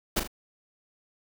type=noise with echo; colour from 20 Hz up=pink; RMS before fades=-25 dBFS; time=0.16-0.2 s; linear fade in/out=10 ms; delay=38 ms; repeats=2; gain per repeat=-7 dB; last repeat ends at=0.276 s; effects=none